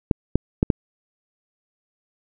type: clicks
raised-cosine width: 3 ms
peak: -3 dBFS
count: 4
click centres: 0.112 / 0.356 / 0.629 / 0.702 s
effects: none